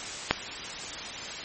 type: click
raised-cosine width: 0.3 ms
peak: -3 dBFS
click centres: 0.31 s
effects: white hiss -36 dBFS RMS until 1.44 s + MP3 32 kbps